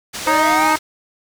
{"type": "low-pass noise", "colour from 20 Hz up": "white", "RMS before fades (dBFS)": -28, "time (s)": [0.13, 0.79], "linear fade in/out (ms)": 20, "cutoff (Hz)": 6900, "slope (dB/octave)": 12}
{"type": "linear sweep", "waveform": "square", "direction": "up", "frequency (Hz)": [510, 880], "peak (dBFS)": -22, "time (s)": [0.26, 0.74], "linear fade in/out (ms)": 10}
{"type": "harmonic tone", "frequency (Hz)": 311.1, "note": "D#4", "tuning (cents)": 0, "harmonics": [1, 2, 3, 4, 5, 6, 7], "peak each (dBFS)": [-22, -25, -16, -19, -24, -28, -23], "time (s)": [0.27, 0.76], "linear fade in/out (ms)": 5}
{"effects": []}